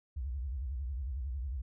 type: tone with vibrato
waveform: sine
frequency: 65.41 Hz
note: C2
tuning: in tune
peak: -34 dBFS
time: 0.16-1.62 s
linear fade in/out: 10 ms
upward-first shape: sine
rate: 11 Hz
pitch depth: 220 cents each way
effects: none